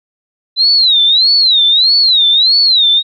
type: tone with vibrato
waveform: sine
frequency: 3967 Hz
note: B7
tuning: 7 cents sharp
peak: -6 dBFS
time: 0.56-3.03 s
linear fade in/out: 50 ms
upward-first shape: sine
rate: 1.6 Hz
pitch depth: 200 cents each way
effects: none